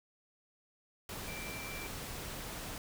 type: tone in noise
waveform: sine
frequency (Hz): 2349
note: D7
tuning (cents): 0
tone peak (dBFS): -45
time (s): 1.28-1.87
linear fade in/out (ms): 2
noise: pink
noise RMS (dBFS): -43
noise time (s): 1.09-2.78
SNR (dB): -5
effects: none